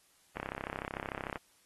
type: click train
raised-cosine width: 0.5 ms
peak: -22 dBFS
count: 34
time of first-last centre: 0.37-1.358 s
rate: 33.4 Hz
effects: white hiss -67 dBFS RMS until 1.65 s + AAC 32 kbps